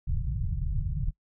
pink low-pass noise, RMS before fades -29 dBFS, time 0.07-1.11 s, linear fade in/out 10 ms, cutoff 160 Hz, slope 96 dB/octave, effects noise-tail reverb RT60 0.1 s tail -22 dB re dry

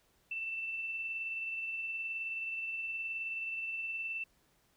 sine tone with tremolo, 2668 Hz, E7, 20 cents sharp, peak -34 dBFS, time 0.31-4.24 s, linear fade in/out 5 ms, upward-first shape triangle, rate 19 Hz, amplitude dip 35%, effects pink hiss -71 dBFS RMS until 4.76 s

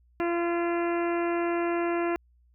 harmonic tone, 342.8 Hz, F4, 32 cents flat, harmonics 1 / 2 / 3 / 4 / 5 / 6 / 7 / 8, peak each -26 / -32 / -36 / -38 / -40 / -42 / -43 / -44 dBFS, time 0.2-2.16 s, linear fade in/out 0 ms, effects added 60 Hz sine -59 dBFS peak until 2.54 s

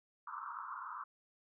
white band-pass noise, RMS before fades -45 dBFS, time 0.27-1.04 s, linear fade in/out 5 ms, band 950 to 1400 Hz, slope 96 dB/octave, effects none

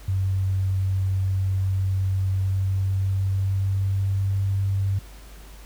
sine tone with pitch glide, 95.4 to 97.74 Hz, G2 to G2, -47 to -5 cents, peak -20 dBFS, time 0.08-4.99 s, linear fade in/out 5 ms, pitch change +42 cents, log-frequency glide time 2.28-4.33 s, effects added 50 Hz sine -41 dBFS peak until 5.65 s + pink hiss -49 dBFS RMS until 5.65 s

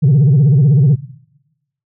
sine tone with vibrato, 140 Hz, C#3, 18 cents sharp, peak -4 dBFS, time 0.02-0.96 s, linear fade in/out 20 ms, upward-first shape sine, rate 16 Hz, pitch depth 210 cents each way, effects noise-tail reverb RT60 0.9 s tail -19 dB re dry + tanh soft clip ceiling -5 dBFS

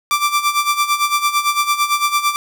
sawtooth tone with tremolo, 1174.7 Hz, D6, in tune, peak -8 dBFS, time 0.11-2.36 s, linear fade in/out 0 ms, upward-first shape sine, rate 8.9 Hz, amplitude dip 75%, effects none

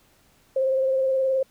sine tone with vibrato, 529 Hz, C5, 19 cents sharp, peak -19 dBFS, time 0.56-1.43 s, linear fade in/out 5 ms, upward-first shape sine, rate 19 Hz, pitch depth 23 cents each way, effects pink hiss -60 dBFS RMS until 1.5 s

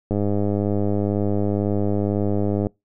click train, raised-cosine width 2 ms, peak -10 dBFS, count 262, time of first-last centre 0.11-2.669 s, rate 102 Hz, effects noise-tail reverb RT60 0.2 s tail -25 dB re dry

